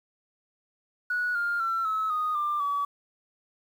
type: tone with pitch steps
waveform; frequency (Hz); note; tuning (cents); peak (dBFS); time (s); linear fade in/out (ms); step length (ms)
sine; 1465 / 1405.3 / 1348.1 / 1293.2 / 1240.5 / 1189.9 / 1141.5; F#6 / F6 / E6 / E6 / D#6 / D6 / D6; -18 / +10 / +38 / -34 / -6 / +22 / -50; -24; 1.1-2.85; 5; 250
effects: tanh soft clip ceiling -20 dBFS + 9-bit